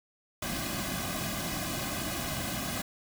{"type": "noise with comb filter", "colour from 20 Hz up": "pink", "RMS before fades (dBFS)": -34, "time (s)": [0.42, 2.82], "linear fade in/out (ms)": 5, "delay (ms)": 2.2, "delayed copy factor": -0.85, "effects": []}